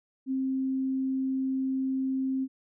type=tone; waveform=sine; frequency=264.4 Hz; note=C4; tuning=18 cents sharp; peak=-26 dBFS; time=0.26-2.48 s; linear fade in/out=50 ms; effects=none